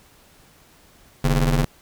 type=ring-modulated tone; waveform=30% pulse; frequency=92.5 Hz; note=F#2; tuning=in tune; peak=-11 dBFS; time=1.24-1.65 s; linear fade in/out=5 ms; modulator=55.1 Hz; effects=pink hiss -53 dBFS RMS until 1.81 s